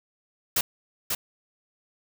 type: noise with echo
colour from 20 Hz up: white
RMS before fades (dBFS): -23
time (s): 0.56-0.61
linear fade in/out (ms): 5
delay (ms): 540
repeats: 1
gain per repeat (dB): -4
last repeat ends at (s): 1.15
effects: none